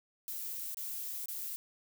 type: noise with dropouts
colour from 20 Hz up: violet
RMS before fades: -40 dBFS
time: 0.28-1.56 s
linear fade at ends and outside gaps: 0 ms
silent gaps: 0.745-0.771 / 1.258-1.284 s
effects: none